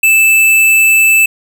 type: tone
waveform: square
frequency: 2635 Hz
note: E7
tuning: 1 cent flat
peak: -6 dBFS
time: 0.03-1.26 s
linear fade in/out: 5 ms
effects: none